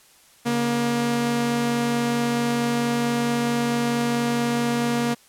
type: tone pair together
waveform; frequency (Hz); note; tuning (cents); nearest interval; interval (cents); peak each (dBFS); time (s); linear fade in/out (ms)
sawtooth; 140.8 / 237.1; C#3 / A#3; +27 / +30; major sixth; 903; -26 / -17; 0.45-5.15; 20
effects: white hiss -54 dBFS RMS until 5.28 s + low-pass 12000 Hz 12 dB/octave